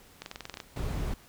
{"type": "clicks", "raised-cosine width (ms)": 0.2, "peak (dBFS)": -21, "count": 10, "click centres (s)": [0.22, 0.261, 0.314, 0.359, 0.407, 0.454, 0.497, 0.541, 0.572, 0.602]}
{"type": "noise", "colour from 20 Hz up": "brown", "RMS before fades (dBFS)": -32, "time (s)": [0.76, 1.14], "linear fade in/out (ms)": 5}
{"effects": ["pink hiss -56 dBFS RMS until 1.28 s"]}